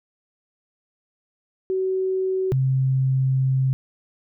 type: tone pair in turn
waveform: sine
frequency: 377.1 / 132.14 Hz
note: F#4 / C3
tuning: +33 / +17 cents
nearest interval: octave + tritone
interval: 1816 cents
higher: first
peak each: -20 / -17 dBFS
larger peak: second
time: 1.7-2.52 / 2.52-3.73 s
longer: second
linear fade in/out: 0 ms
effects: none